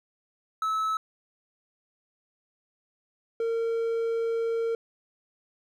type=tone pair in turn; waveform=triangle; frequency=1300 / 458.2 Hz; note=E6 / A#4; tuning=-24 / -30 cents; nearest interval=octave + tritone; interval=1806 cents; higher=first; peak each=-23 dBFS; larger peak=neither; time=0.62-0.97 / 3.4-4.75 s; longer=second; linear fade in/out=2 ms; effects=none